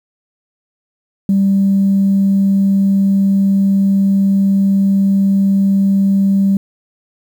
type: tone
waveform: sine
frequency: 196 Hz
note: G3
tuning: in tune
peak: -8 dBFS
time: 1.29-6.57 s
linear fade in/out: 2 ms
effects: tanh soft clip ceiling -5 dBFS + 7-bit